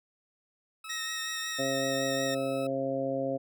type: tone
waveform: 20% pulse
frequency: 1297 Hz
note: E6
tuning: 28 cents flat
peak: -36 dBFS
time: 0.84-2.67 s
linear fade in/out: 5 ms
type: tone with vibrato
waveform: 15% pulse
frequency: 1864.7 Hz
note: A#6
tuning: in tune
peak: -27 dBFS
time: 0.89-2.35 s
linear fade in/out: 10 ms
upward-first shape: triangle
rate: 5.4 Hz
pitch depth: 26 cents each way
type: harmonic tone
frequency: 135 Hz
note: C#3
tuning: 45 cents flat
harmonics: 1 / 2 / 3 / 4 / 5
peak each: -41 / -34 / -39 / -31 / -36 dBFS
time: 1.58-3.38 s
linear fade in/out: 20 ms
effects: none